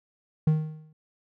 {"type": "tone with exponential decay", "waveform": "triangle", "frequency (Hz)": 155.56, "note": "D#3", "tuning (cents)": 0, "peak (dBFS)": -14, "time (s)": [0.47, 0.93], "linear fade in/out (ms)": 5, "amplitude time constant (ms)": 100, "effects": []}